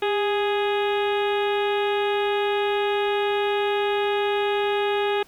harmonic tone with a mistuned harmonic, 415.3 Hz, G#4, in tune, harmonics 1 / 2 / 3 / 4 / 5 / 6 / 7 / 8 / 9, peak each -22 / -27 / -34 / -33 / -38 / -34 / -37 / -38 / -39 dBFS, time 0.02-5.23 s, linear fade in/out 5 ms, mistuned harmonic 1, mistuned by -46 cents, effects pink hiss -54 dBFS RMS until 5.27 s

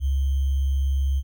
sine tone with sample-and-hold, 68 Hz, C#2, 33 cents flat, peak -19 dBFS, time 0-1.23 s, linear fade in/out 50 ms, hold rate 3150 Hz, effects none

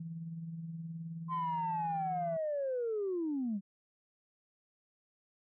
sine tone with tremolo, 164.81 Hz, E3, in tune, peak -37 dBFS, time 0-2.37 s, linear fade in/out 5 ms, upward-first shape triangle, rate 19 Hz, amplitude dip 50%
sine linear sweep, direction down, 1046.5 to 187.1 Hz, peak -31 dBFS, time 1.28-3.61 s, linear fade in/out 50 ms
effects tanh soft clip ceiling -28 dBFS

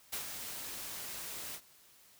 white noise with ADSR envelope, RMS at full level -37 dBFS, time 0.12-1.61 s, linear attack 14 ms, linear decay 95 ms, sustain -6 dB, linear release 67 ms, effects white hiss -62 dBFS RMS until 2.19 s

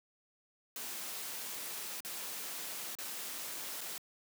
white noise with dropouts, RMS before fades -42 dBFS, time 0.76-3.98 s, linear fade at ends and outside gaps 1 ms, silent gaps 2.004-2.048 / 2.951-2.986 / 3.808-3.813 s, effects high-pass 200 Hz 12 dB/octave

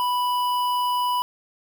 square tone with notch filter, 987.8 Hz, B5, in tune, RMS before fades -23 dBFS, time 0-1.22 s, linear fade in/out 0 ms, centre 7300 Hz, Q 0.71, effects none

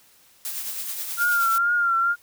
blue noise with tremolo, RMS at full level -29 dBFS, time 0.45-1.58 s, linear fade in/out 0 ms, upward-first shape triangle, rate 9.4 Hz, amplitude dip 45%
sine tone with vibrato, 1391 Hz, F6, 7 cents flat, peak -18 dBFS, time 1.17-2.16 s, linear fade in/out 50 ms, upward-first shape triangle, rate 2.2 Hz, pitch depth 59 cents each way
effects white hiss -56 dBFS RMS until 2.22 s

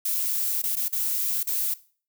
violet noise with dropouts, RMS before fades -26 dBFS, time 0.05-1.74 s, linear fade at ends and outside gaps 5 ms, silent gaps 0.619-0.637 / 0.756-0.766 / 0.883-0.926 / 1.431-1.471 s, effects noise-tail reverb RT60 0.4 s tail -18 dB re dry

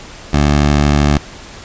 15% pulse tone, 72.9 Hz, D2, 12 cents flat, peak -3 dBFS, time 0.33-1.18 s, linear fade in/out 5 ms, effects pink hiss -34 dBFS RMS until 1.64 s + resampled to 16000 Hz

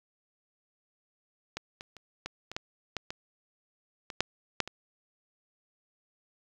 clicks, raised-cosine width 0.2 ms, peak -17 / -24 / -30 / -18 / -23 / -15 / -15 / -19 / -22 / -7 / -8 / -22 dBFS, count 12, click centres 1.57 / 1.809 / 1.967 / 2.26 / 2.516 / 2.565 / 2.967 / 3.105 / 4.102 / 4.206 / 4.603 / 4.676 s, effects low-pass 7000 Hz 12 dB/octave + 8-bit

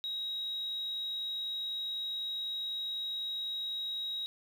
sine tone, 3812 Hz, A#7, 38 cents sharp, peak -33 dBFS, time 0.04-4.26 s, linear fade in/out 0 ms, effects tanh soft clip ceiling -30 dBFS + 10-bit

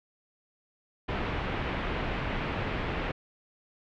pink low-pass noise, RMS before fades -32 dBFS, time 1.08-3.12 s, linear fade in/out 10 ms, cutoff 2900 Hz, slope 24 dB/octave, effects none

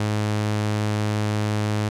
sawtooth tone, 105.7 Hz, G#2, 31 cents sharp, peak -17 dBFS, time 0-1.89 s, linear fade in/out 5 ms, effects low-pass 9000 Hz 12 dB/octave

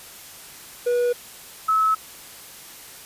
triangle / sine tone pair in turn, 485.4 / 1295.9 Hz, B4 / E6, -30 / -30 cents, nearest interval octave + perfect fourth, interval 1700 cents, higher second, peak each -16 dBFS, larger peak neither, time 0.86-1.13 / 1.68-1.95 s, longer neither, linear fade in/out 10 ms, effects white hiss -42 dBFS RMS until 3.05 s + resampled to 32000 Hz

